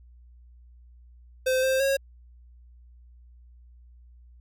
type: tone with pitch steps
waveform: square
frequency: 517 / 526 / 546 Hz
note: C5 / C5 / C#5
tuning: -21 / +9 / -26 cents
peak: -22 dBFS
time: 1.46-1.97 s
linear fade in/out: 10 ms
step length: 170 ms
effects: added 60 Hz sine -49 dBFS peak until 4.4 s